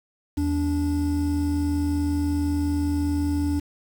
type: tone pair together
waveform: triangle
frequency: 81.4 / 289.9 Hz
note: E2 / D4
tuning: -21 / -22 cents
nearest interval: octave + minor seventh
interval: 2199 cents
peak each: -23 / -21 dBFS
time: 0.37-3.6 s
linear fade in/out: 10 ms
effects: 7-bit